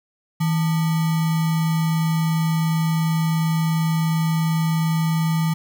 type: tone with sample-and-hold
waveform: sine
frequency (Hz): 161.4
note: E3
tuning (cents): -36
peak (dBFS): -17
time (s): 0.4-5.54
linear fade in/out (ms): 10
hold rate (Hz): 1050
effects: none